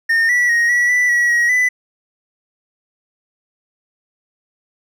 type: tone with pitch steps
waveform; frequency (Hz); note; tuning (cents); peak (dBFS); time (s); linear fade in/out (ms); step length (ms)
triangle; 1828 / 1951 / 1876 / 1939 / 1975 / 1926 / 1901 / 1995; A#6 / B6 / A#6 / B6 / B6 / B6 / A#6 / B6; -34 / -22 / +11 / -32 / 0 / -44 / +33 / +17; -10; 0.09-1.69; 10; 200
effects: none